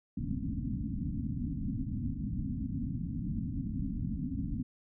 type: low-pass noise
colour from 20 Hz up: white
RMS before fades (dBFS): -35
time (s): 0.17-4.63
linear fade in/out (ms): 5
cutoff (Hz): 280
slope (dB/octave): 96
effects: none